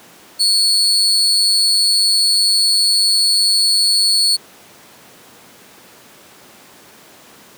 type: tone with amplitude modulation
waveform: 35% pulse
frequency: 4405 Hz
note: C#8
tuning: 12 cents flat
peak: -7 dBFS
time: 0.39-4.37 s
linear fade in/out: 20 ms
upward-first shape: sine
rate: 202 Hz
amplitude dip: 70%
effects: pink hiss -43 dBFS RMS until 7.57 s + high-pass 200 Hz 12 dB/octave